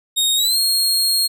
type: tone with pitch glide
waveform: sawtooth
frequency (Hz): 3729 to 4259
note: A#7 to C8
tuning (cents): 0 to +30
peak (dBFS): -12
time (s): 0.16-1.28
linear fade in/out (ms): 20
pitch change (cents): +230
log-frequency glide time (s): 0.36-0.58
effects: none